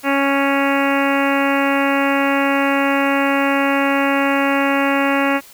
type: harmonic tone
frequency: 277.2 Hz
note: C#4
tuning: in tune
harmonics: 1 / 2 / 3 / 4 / 5 / 6 / 7 / 8 / 9 / 10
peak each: -18 / -21 / -23 / -24 / -25 / -26 / -26 / -27 / -28 / -28 dBFS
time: 0.03-5.41 s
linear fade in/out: 50 ms
effects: white hiss -43 dBFS RMS until 5.53 s